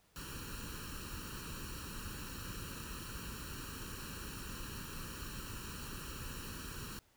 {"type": "noise with comb filter", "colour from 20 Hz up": "pink", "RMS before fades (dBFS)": -45, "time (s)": [0.16, 6.99], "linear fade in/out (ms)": 0, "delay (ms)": 0.71, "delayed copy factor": 1, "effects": ["pink hiss -70 dBFS RMS until 7.16 s"]}